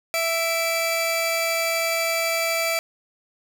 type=tone pair together; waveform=sawtooth; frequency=662 / 2323 Hz; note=E5 / D7; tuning=+7 / -20 cents; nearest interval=octave + minor seventh; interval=2173 cents; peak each=-20 / -21 dBFS; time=0.14-2.79 s; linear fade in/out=0 ms; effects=none